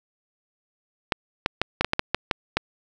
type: clicks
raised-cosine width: 0.3 ms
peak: -4 dBFS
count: 10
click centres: 1.122 / 1.461 / 1.616 / 1.81 / 1.846 / 1.934 / 1.994 / 2.146 / 2.312 / 2.57 s
effects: none